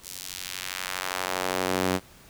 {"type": "tone with high-pass filter sweep", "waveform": "sawtooth", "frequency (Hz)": 92.4, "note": "F#2", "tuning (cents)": -2, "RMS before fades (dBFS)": -30, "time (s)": [0.02, 2], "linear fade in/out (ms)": 50, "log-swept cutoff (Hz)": [6600, 210], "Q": 0.81, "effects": ["pink hiss -52 dBFS RMS until 2.29 s"]}